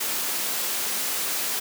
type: high-pass noise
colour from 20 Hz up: white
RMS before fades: -27 dBFS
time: 0-1.6 s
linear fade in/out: 10 ms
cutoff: 190 Hz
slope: 24 dB/octave
effects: none